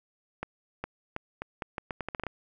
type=accelerating click train; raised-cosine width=0.5 ms; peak=-18 dBFS; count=13; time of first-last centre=0.43-2.267 s; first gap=410 ms; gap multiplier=0.79; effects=none